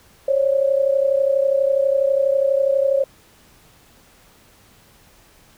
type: tone pair together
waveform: sine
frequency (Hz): 541 / 573.2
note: C#5 / D5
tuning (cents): -42 / -42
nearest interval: minor second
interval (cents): 100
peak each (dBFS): -16 / -20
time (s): 0.28-3.04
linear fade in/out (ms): 5
effects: pink hiss -52 dBFS RMS until 5.57 s